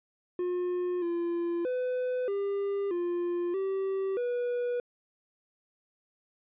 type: tone with pitch steps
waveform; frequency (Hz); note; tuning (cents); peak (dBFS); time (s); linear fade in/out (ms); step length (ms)
triangle; 357.8 / 342.7 / 503 / 399.6 / 349.5 / 386.4 / 486.7; F4 / F4 / B4 / G4 / F4 / G4 / B4; +42 / -33 / +32 / +33 / +1 / -25 / -25; -26; 0.39-4.8; 2; 630
effects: resampled to 8000 Hz